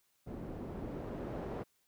white noise with low-pass filter sweep, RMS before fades -42 dBFS, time 0.26-1.64 s, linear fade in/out 20 ms, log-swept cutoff 310 to 540 Hz, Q 0.8, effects white hiss -75 dBFS RMS until 1.87 s

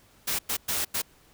white noise bursts at uneven times, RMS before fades -28 dBFS, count 4, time 0.27-0.39 / 0.49-0.57 / 0.68-0.85 / 0.94-1.02 s, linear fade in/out 10 ms, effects pink hiss -59 dBFS RMS until 1.33 s

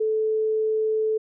sine tone, 436.1 Hz, A4, 15 cents flat, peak -20 dBFS, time 0-1.18 s, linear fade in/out 10 ms, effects none

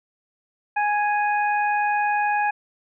harmonic tone, 830.6 Hz, G#5, in tune, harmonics 1 / 2 / 3, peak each -20 / -26 / -30 dBFS, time 0.76-2.51 s, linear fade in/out 10 ms, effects none

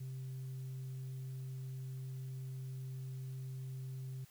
sine tone, 130.81 Hz, C3, in tune, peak -39 dBFS, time 0-4.25 s, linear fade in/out 10 ms, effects tanh soft clip ceiling -40 dBFS + white hiss -65 dBFS RMS until 4.3 s

